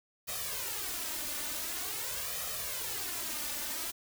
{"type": "noise with flanger", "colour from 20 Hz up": "white", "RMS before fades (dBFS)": -37, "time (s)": [0.27, 3.92], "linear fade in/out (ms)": 20, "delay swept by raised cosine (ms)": [1.6, 3.4], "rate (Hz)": 0.46, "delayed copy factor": 0.8, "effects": []}